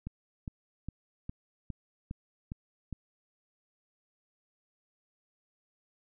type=click train; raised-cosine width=5 ms; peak=-25 dBFS; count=8; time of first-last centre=0.07-2.927 s; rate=2.45 Hz; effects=none